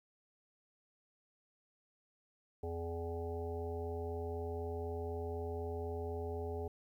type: harmonic tone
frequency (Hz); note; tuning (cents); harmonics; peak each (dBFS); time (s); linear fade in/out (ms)
84; E2; +33; 1 / 3 / 5 / 7 / 9 / 10; -41 / -50 / -41 / -50 / -49 / -55; 2.63-6.68; 5
effects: 12-bit